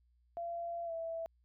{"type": "tone with pitch glide", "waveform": "sine", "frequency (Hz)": [683, 659.7], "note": ["F5", "E5"], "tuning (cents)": [-39, 1], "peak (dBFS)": -37, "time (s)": [0.37, 1.26], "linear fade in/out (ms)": 0, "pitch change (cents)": -60, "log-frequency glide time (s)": [0.85, 0.92], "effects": ["added 60 Hz sine -68 dBFS peak until 1.44 s"]}